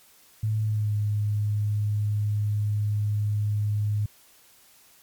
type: tone with pitch glide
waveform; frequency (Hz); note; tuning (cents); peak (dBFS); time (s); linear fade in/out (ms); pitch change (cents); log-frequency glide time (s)
sine; 108.3 to 104.55; A2 to G#2; -27 to +12; -22; 0.43-4.06; 5; -61; 0.62-0.94
effects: white hiss -56 dBFS RMS until 5.02 s + MP3 96 kbps